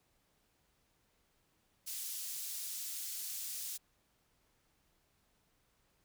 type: high-pass noise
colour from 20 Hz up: pink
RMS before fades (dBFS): -42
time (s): 1.86-3.78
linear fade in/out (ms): 20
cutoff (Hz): 6200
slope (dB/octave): 12
effects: pink hiss -75 dBFS RMS until 6.04 s